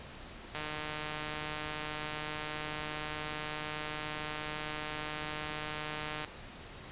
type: click train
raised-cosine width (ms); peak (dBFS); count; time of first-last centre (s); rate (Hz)
0.3; -22; 867; 0.55-6.247; 152
effects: pink hiss -48 dBFS RMS until 6.91 s + resampled to 8000 Hz